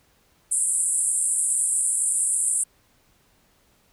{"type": "band-pass noise", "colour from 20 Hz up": "white", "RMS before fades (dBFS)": -23, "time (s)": [0.51, 2.64], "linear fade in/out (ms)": 10, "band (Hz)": [8000, 10000], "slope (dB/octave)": 96, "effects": ["pink hiss -62 dBFS RMS until 3.92 s"]}